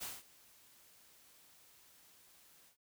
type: noise with ADSR envelope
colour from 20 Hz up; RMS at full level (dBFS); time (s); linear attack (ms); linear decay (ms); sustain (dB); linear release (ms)
white; -42; 0-2.77; 25; 200; -22; 100
effects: none